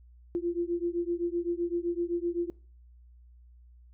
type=beating tone pair; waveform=sine; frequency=341.7 / 349.5 Hz; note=F4 / F4; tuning=-38 / +1 cents; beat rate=7.8 Hz; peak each=-31 dBFS; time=0.35-2.5 s; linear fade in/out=0 ms; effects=noise-tail reverb RT60 0.4 s tail -22 dB re dry + added 60 Hz sine -52 dBFS peak until 3.93 s